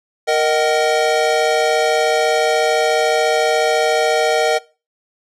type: chord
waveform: square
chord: D# minor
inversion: second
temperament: equal with one note detuned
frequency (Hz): 466.2 / 622.3 / 759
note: A#4 / D#5 / F#5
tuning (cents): 0 / 0 / +44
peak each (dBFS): -18 / -18 / -20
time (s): 0.27-4.59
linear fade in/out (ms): 20
effects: noise-tail reverb RT60 0.3 s tail -20 dB re dry + low-pass 8000 Hz 12 dB/octave